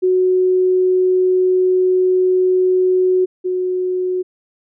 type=tone pair in turn; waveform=sine; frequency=369 / 366.7 Hz; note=F#4 / F#4; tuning=-5 / -15 cents; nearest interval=unison; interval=10 cents; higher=first; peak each=-11 / -16 dBFS; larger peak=first; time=0.02-3.26 / 3.44-4.23 s; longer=first; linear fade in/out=20 ms; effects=none